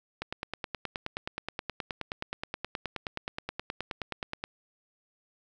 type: click train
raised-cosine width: 0.3 ms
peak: -17 dBFS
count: 41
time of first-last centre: 0.22-4.439 s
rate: 9.48 Hz
effects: none